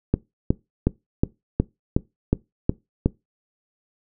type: click train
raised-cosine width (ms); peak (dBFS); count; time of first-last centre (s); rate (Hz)
3; -4; 9; 0.14-3.06; 2.74
effects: noise-tail reverb RT60 0.2 s tail -21 dB re dry